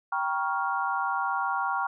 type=chord; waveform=sine; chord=G half-diminished seventh; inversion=none; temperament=equal with one note detuned; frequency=784 / 949.2 / 1108.7 / 1396.9 Hz; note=G5 / Bb5 / Db6 / F6; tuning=0 / +31 / 0 / 0 cents; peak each=-31 dBFS; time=0.12-1.87 s; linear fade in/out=5 ms; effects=none

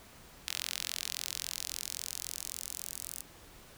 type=tone with high-pass filter sweep; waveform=sawtooth; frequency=43.67 Hz; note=F1; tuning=1 cent sharp; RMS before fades=-40 dBFS; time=0.47-3.21 s; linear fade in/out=0 ms; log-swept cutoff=3300 to 8700 Hz; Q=1.1; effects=pink hiss -55 dBFS RMS until 3.77 s

